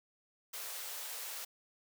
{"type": "high-pass noise", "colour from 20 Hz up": "white", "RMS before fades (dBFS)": -43, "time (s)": [0.53, 1.45], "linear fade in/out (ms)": 10, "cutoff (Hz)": 440, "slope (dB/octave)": 48, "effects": []}